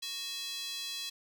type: tone with high-pass filter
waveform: square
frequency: 370 Hz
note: F#4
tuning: in tune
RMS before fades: -39 dBFS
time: 0.02-1.1 s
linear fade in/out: 10 ms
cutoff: 3700 Hz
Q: 2.9
effects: none